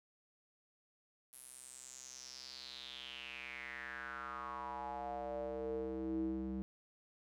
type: tone with band-pass filter sweep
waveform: square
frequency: 65 Hz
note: C2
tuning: 11 cents flat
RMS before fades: -44 dBFS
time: 1.33-6.62 s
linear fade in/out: 0 ms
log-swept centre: 11000 to 240 Hz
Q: 5.8
effects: none